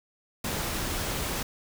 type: noise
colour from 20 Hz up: pink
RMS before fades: -31 dBFS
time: 0.44-1.43 s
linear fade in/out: 5 ms
effects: none